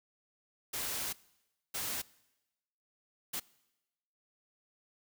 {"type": "noise bursts at uneven times", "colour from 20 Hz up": "white", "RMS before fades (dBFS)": -37, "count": 3, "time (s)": [[0.73, 1.13], [1.74, 2.02], [3.33, 3.4]], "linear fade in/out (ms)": 10, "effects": ["noise-tail reverb RT60 1.0 s tail -22 dB re dry"]}